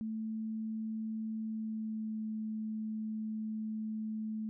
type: tone with pitch glide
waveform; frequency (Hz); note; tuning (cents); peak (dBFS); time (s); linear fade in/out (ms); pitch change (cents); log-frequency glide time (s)
sine; 220 to 217.5; A3 to A3; 0 to -20; -35; 0.01-4.49; 0; -20; 1.41-2.27
effects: none